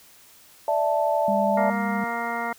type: chord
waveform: sine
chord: D suspended second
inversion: none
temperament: equal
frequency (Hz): 587.3 / 659.3 / 880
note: D5 / E5 / A5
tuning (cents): 0 / 0 / 0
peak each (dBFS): -24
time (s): 0.68-1.7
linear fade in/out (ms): 2
type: tone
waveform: sine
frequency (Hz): 202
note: G#3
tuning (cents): -48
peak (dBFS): -25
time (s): 1.28-2.04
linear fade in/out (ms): 2
type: harmonic tone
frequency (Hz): 234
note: A#3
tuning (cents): +7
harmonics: 1 / 2 / 3 / 4 / 5 / 6 / 8 / 9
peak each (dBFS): -35 / -36 / -31 / -31 / -36 / -33 / -35 / -37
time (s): 1.57-2.53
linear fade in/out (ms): 5
effects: white hiss -52 dBFS RMS until 2.58 s